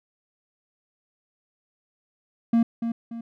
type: tone with echo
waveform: triangle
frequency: 231.3 Hz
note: A#3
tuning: 13 cents flat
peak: -14 dBFS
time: 2.53-2.63 s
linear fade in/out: 5 ms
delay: 290 ms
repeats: 2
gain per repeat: -8 dB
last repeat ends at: 3.21 s
effects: none